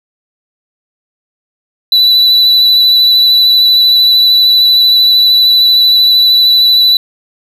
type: tone with vibrato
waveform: triangle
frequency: 3968 Hz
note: B7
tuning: 7 cents sharp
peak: -3 dBFS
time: 1.92-6.97 s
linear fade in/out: 2 ms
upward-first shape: triangle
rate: 13 Hz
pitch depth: 21 cents each way
effects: none